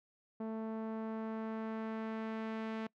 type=tone with low-pass filter sweep; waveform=sawtooth; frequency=221.3 Hz; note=A3; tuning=10 cents sharp; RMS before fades=-40 dBFS; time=0.4-2.87 s; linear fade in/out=5 ms; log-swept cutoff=820 to 2600 Hz; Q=0.88; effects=noise-tail reverb RT60 0.1 s tail -24 dB re dry